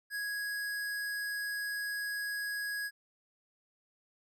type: tone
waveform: square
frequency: 1661.2 Hz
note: G#6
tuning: in tune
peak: -35 dBFS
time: 0.1-2.91 s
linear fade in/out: 50 ms
effects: none